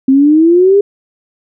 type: exponential sweep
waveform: sine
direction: up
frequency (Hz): 261.6 to 411.5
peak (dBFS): -4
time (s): 0.08-0.81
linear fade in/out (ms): 5
effects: none